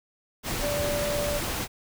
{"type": "tone in noise", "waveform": "sine", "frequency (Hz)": 583, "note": "D5", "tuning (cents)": -13, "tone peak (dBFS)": -27, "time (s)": [0.6, 1.41], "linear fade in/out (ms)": 50, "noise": "pink", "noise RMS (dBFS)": -30, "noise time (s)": [0.43, 1.68], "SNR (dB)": 0, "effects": []}